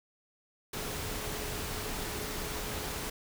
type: tone in noise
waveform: sine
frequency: 424.5 Hz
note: G#4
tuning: 38 cents sharp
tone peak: -46 dBFS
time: 0.73-3.1 s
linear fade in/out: 5 ms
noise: pink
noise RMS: -37 dBFS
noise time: 0.73-3.1 s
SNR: -12 dB
effects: none